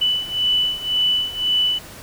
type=beating tone pair; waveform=sine; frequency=2980 / 2981.9 Hz; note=F#7 / F#7; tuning=+12 / +13 cents; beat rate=1.9 Hz; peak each=-22 / -19 dBFS; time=0.01-1.79 s; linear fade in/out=10 ms; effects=pink hiss -39 dBFS RMS until 2.02 s